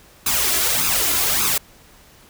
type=noise with flanger; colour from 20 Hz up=white; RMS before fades=-19 dBFS; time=0.26-1.58 s; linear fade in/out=5 ms; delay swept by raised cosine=0.78 to 2.98 ms; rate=1.7 Hz; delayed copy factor=+0.7; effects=pink hiss -49 dBFS RMS until 2.29 s

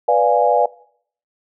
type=chord; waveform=sine; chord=B diminished seventh; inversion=none; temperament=equal; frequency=493.9 / 587.3 / 698.5 / 830.6 Hz; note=B4 / D5 / F5 / Ab5; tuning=0 / 0 / 0 / 0 cents; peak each=-17 dBFS; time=0.08-0.66 s; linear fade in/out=5 ms; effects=noise-tail reverb RT60 0.6 s tail -21 dB re dry

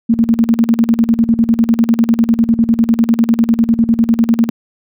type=tone with tremolo; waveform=sine; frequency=229.6 Hz; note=A#3; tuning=26 cents flat; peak=-6 dBFS; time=0.09-4.5 s; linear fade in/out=10 ms; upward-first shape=square; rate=10 Hz; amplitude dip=80%; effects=none

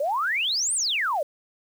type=exponential two-way sweep; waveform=sine; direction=up then down; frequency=540 to 9380 to 540 Hz; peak=-22 dBFS; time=0-1.23 s; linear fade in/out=5 ms; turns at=0.74 s; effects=8-bit

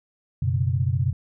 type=chord; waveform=sine; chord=F# suspended fourth; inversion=none; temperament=equal; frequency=92.5 / 123.47 / 138.59 Hz; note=F#2 / B2 / C#3; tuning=0 / 0 / 0 cents; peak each=-24 / -23 / -26 dBFS; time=0.42-1.13 s; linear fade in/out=5 ms; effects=none

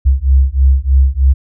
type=beating tone pair; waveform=sine; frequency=65.41 / 68.61 Hz; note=C2 / C#2; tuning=0 / -17 cents; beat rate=3.2 Hz; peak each=-10 / -10 dBFS; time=0.05-1.34 s; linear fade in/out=20 ms; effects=none

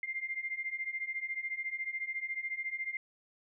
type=beating tone pair; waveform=sine; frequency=2093 / 2107 Hz; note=C7 / C7; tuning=0 / +12 cents; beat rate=14 Hz; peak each=-39 / -37 dBFS; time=0.03-2.97 s; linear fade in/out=2 ms; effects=none

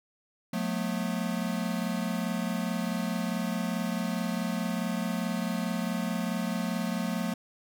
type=tone cluster; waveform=square; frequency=180.3 / 218.3 / 243 Hz; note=F#3 / A3 / B3; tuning=-45 / -13 / -28 cents; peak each=-33 / -33 / -36 dBFS; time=0.53-7.34 s; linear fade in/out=5 ms; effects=none

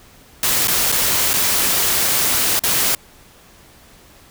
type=noise with dropouts; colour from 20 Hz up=white; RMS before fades=-17 dBFS; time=0.43-2.95 s; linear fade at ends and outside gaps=2 ms; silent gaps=0.674-0.681 / 0.919-0.923 / 1.333-1.338 / 2.593-2.636 s; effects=pink hiss -47 dBFS RMS until 4.3 s

